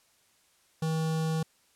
square tone with notch filter, 159.8 Hz, D#3, 47 cents sharp, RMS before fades -29 dBFS, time 0.82-1.43 s, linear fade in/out 5 ms, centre 2100 Hz, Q 1.7, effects white hiss -66 dBFS RMS until 1.75 s + low-pass 11000 Hz 12 dB/octave

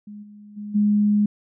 sine tone with level steps, 207.7 Hz, G#3, in tune, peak -35 / -41 / -30 / -15 dBFS, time 0.07-1.26 s, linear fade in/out 5 ms, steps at 0.22 / 0.56 / 0.74 s, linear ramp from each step 20 ms, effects none

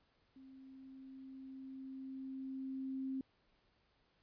sine tone with level ramp, 265.4 Hz, C4, 25 cents sharp, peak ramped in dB -55 to -37 dBFS, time 0.36-3.21 s, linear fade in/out 2 ms, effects pink hiss -75 dBFS RMS until 4.22 s + resampled to 11025 Hz

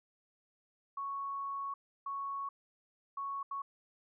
sine tone bursts at uneven times, 1108.7 Hz, C#6, in tune, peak -36 dBFS, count 4, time 0.97-1.74 / 2.06-2.49 / 3.17-3.43 / 3.51-3.62 s, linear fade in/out 5 ms, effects none

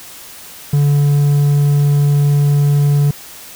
triangle tone, 144.1 Hz, D3, 33 cents flat, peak -7 dBFS, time 0.73-3.11 s, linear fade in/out 5 ms, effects white hiss -35 dBFS RMS until 3.55 s

